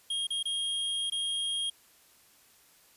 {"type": "tone with dropouts", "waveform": "square", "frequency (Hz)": 3247, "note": "G#7", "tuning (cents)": -40, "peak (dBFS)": -30, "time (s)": [0.1, 1.7], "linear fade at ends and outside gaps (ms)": 5, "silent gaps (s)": [[0.27, 0.304], [0.429, 0.454], [1.1, 1.12]], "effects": ["white hiss -61 dBFS RMS until 2.96 s", "resampled to 32000 Hz"]}